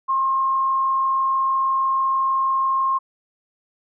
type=tone with frequency modulation; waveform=sine; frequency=1068 Hz; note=C6; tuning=35 cents sharp; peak=-17 dBFS; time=0.08-2.99 s; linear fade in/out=20 ms; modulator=46.2 Hz; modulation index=0.31; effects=none